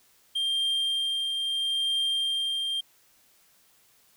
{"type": "tone with tremolo", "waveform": "triangle", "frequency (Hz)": 3186, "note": "G7", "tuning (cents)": 27, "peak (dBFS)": -22, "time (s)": [0.35, 2.81], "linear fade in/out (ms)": 10, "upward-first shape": "triangle", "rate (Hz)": 0.76, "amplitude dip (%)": 35, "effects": ["white hiss -62 dBFS RMS until 4.16 s"]}